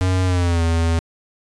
square tone with pitch glide, 92.5 to 82.89 Hz, F#2 to E2, 0 to +10 cents, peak -16 dBFS, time 0.01-0.99 s, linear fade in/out 0 ms, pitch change -190 cents, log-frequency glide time 0.25-0.63 s, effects resampled to 22050 Hz

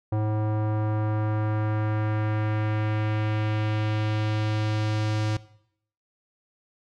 square tone with low-pass filter sweep, 107.4 Hz, A2, 41 cents flat, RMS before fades -25 dBFS, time 0.12-5.37 s, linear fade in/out 5 ms, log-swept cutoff 820 to 5500 Hz, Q 1.2, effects noise-tail reverb RT60 0.7 s tail -19 dB re dry

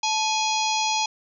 harmonic tone with a mistuned harmonic, 830.6 Hz, G#5, in tune, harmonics 1 / 3 / 4 / 5 / 6 / 7 / 8, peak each -24 / -29 / -30 / -31 / -32 / -32 / -33 dBFS, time 0.03-1.06 s, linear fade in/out 5 ms, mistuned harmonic 1, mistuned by +79 cents, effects none

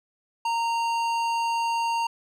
sine tone with tanh clipping, 925 Hz, A#5, 14 cents flat, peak -25 dBFS, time 0.45-2.07 s, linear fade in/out 5 ms, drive 15 dB, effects none

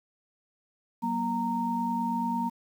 sine tone cluster, 187.8 / 236.9 / 925 Hz, F#3 / A#3 / A#5, +26 / +28 / -14 cents, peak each -35 / -30 / -29 dBFS, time 1.02-2.5 s, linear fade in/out 20 ms, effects 9-bit

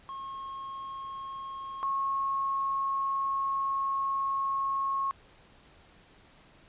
triangle / sine tone pair in turn, 1083 / 1090.5 Hz, C#6 / C#6, -41 / -29 cents, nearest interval unison, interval 12 cents, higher second, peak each -35 / -27 dBFS, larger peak second, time 0.09-1.83 / 1.83-5.11 s, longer second, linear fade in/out 0 ms, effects pink hiss -58 dBFS RMS until 6.68 s + resampled to 8000 Hz

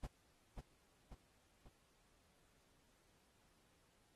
brown noise with echo, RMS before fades -42 dBFS, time 0.03-0.07 s, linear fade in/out 10 ms, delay 540 ms, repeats 3, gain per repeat -5 dB, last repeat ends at 1.69 s, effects pink hiss -75 dBFS RMS until 4.15 s + AAC 32 kbps

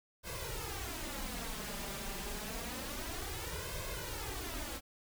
pink noise with flanger, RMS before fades -41 dBFS, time 0.23-4.81 s, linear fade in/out 50 ms, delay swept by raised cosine 1.9 to 5.1 ms, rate 0.28 Hz, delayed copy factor +0.85, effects none

